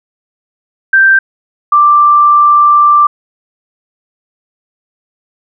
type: tone pair in turn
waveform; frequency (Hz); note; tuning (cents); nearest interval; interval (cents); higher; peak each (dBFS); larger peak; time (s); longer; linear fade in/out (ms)
sine; 1568 / 1178; G6 / D6; 0 / +5; perfect fourth; 495; first; -3; neither; 0.93-1.19 / 1.72-3.07; second; 5
effects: none